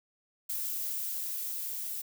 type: noise with level ramp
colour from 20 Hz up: violet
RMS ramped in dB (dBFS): -34 to -37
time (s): 0.49-2.02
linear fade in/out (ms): 10
effects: none